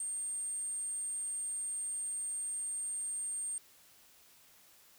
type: tone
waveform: sine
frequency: 8650 Hz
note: C#9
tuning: 43 cents flat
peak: -33 dBFS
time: 0-3.58 s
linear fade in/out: 2 ms
effects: tanh soft clip ceiling -34 dBFS + white hiss -62 dBFS RMS until 4.98 s